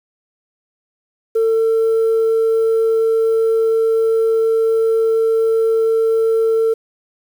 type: tone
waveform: sine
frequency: 449.3 Hz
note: A4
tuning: 36 cents sharp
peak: -10 dBFS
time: 1.35-6.74 s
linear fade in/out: 10 ms
effects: tanh soft clip ceiling -10 dBFS + 7-bit